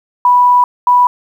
sine tone pair in turn, 984 / 984 Hz, B5 / B5, -7 / -7 cents, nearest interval unison, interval 0 cents, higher neither, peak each -5 dBFS, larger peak neither, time 0.25-0.64 / 0.87-1.07 s, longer first, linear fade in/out 2 ms, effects 7-bit

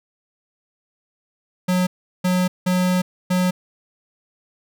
square tone bursts at uneven times, 182.1 Hz, F#3, 27 cents flat, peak -17 dBFS, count 4, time 1.68-1.87 / 2.24-2.48 / 2.66-3.02 / 3.3-3.51 s, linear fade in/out 10 ms, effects none

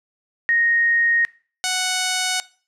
sine / 5% pulse tone pair in turn, 1864.7 / 740 Hz, A#6 / F#5, 0 / 0 cents, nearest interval octave + major third, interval 1600 cents, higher first, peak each -15 / -8 dBFS, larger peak second, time 0.49-1.25 / 1.64-2.4 s, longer neither, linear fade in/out 0 ms, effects noise-tail reverb RT60 0.4 s tail -20 dB re dry + low-pass 10000 Hz 12 dB/octave

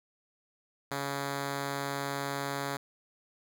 5% pulse tone, 140 Hz, C#3, 18 cents sharp, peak -21 dBFS, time 0.91-2.77 s, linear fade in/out 5 ms, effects none

